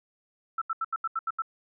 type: tone bursts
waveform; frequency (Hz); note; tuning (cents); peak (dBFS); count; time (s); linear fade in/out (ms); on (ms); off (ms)
sine; 1327; E6; +11; -26; 8; 0.58-1.421; 5; 36; 79
effects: none